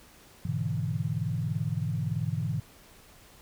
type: chord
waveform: sine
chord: E dominant seventh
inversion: first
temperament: equal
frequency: 103.83 / 123.47 / 146.83 / 164.81 Hz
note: G#2 / B2 / D3 / E3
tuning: 0 / 0 / 0 / 0 cents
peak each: -33 dBFS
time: 0.45-2.6 s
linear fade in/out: 5 ms
effects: pink hiss -55 dBFS RMS until 3.41 s